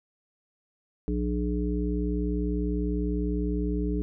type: harmonic tone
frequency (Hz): 60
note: B1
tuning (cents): -49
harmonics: 1 / 3 / 5 / 7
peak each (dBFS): -28 / -31 / -31 / -34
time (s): 1.08-4.02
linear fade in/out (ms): 0
effects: none

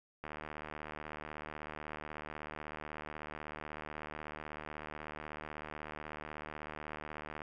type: click train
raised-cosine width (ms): 0.5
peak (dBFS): -28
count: 548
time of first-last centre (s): 0.24-7.418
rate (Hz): 76.2
effects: none

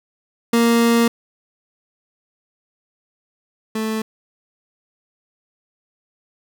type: tone pair in turn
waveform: 30% pulse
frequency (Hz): 233.1 / 219.4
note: A#3 / A3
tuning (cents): 0 / -5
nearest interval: minor second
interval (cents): 105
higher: first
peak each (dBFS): -10 / -18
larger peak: first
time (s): 0.53-1.08 / 3.75-4.02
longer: first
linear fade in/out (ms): 5
effects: none

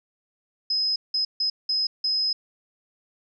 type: tone bursts at uneven times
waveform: sine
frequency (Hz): 5080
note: D#8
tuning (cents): +35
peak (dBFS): -21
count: 5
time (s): 0.7-0.96 / 1.14-1.25 / 1.4-1.5 / 1.69-1.87 / 2.04-2.33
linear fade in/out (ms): 5
effects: none

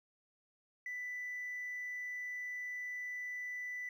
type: tone with hard clipping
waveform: triangle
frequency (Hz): 1985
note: B6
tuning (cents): +8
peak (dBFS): -39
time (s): 0.86-3.89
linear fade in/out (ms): 2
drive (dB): 2
effects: none

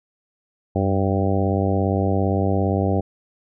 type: harmonic tone with a mistuned harmonic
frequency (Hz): 97.5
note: G2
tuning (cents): -9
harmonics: 1 / 2 / 3 / 4 / 5 / 6 / 7 / 8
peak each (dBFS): -21 / -24 / -26 / -27 / -28 / -29 / -29 / -30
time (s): 0.75-3.01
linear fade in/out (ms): 10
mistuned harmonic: 1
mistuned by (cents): -62
effects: none

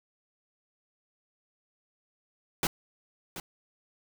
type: noise with echo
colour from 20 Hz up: pink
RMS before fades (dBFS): -27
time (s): 2.63-2.67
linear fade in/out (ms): 2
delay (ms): 730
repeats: 1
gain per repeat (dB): -12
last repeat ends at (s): 3.4
effects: none

